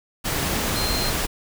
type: tone in noise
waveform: sine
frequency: 4161 Hz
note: C8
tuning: 10 cents flat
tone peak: -27 dBFS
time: 0.75-1.11 s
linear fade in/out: 20 ms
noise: pink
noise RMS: -24 dBFS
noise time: 0.24-1.27 s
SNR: -6 dB
effects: none